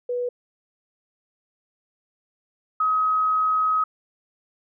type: tone pair in turn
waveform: sine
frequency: 489.9 / 1268.4 Hz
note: B4 / D#6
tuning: -14 / +33 cents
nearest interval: octave + major third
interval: 1647 cents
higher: second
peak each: -23 / -18 dBFS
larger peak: second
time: 0.09-0.29 / 2.8-3.84 s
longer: second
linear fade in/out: 5 ms
effects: none